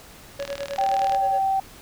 triangle tone with tremolo, 561 Hz, C#5, 21 cents sharp, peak -24 dBFS, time 0.39-1.39 s, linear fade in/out 5 ms, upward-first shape sine, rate 9.6 Hz, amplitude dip 90%
click train, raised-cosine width 0.2 ms, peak -15 dBFS, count 30, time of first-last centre 0.4-1.147 s, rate 38.8 Hz
sine tone with pitch glide, 780 to 774.6 Hz, G5 to G5, -9 to -21 cents, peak -19 dBFS, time 0.78-1.6 s, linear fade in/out 5 ms, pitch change -12 cents, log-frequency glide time 1.16-1.49 s
effects pink hiss -46 dBFS RMS until 1.81 s

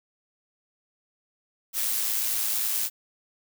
blue noise with amplitude modulation, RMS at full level -25 dBFS, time 1.73-2.9 s, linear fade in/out 50 ms, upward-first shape sine, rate 109 Hz, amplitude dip 40%, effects none

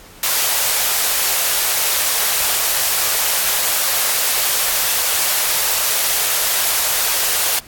white high-pass noise, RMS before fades -17 dBFS, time 0.23-7.59 s, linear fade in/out 2 ms, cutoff 470 Hz, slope 24 dB/octave, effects pink hiss -42 dBFS RMS until 7.67 s + AAC 64 kbps

